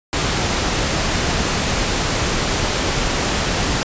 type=noise; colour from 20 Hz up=pink; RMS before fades=-19 dBFS; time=0.13-3.83 s; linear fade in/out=0 ms; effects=resampled to 16000 Hz